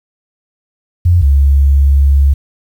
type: tone pair in turn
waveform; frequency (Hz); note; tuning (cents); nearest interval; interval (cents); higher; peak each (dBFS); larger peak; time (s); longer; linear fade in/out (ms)
sine; 87.31 / 69.56; F2 / C#2; 0 / +7; major third; 393; first; -5; neither; 1.05-1.22 / 1.22-2.34; second; 10
effects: 7-bit